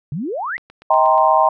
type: exponential sweep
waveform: sine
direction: up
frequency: 130 to 2127 Hz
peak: -21 dBFS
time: 0.12-0.57 s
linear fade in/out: 2 ms
type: click train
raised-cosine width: 0.3 ms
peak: -25 dBFS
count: 6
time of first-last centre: 0.58-1.18 s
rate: 8.33 Hz
type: chord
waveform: sine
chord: C minor seventh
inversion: first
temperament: equal with one note detuned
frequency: 633.5 / 784 / 932.3 / 1046.5 Hz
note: Eb5 / G5 / Bb5 / C6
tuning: +31 / 0 / 0 / 0 cents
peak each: -16 dBFS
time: 0.9-1.49 s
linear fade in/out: 5 ms
effects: none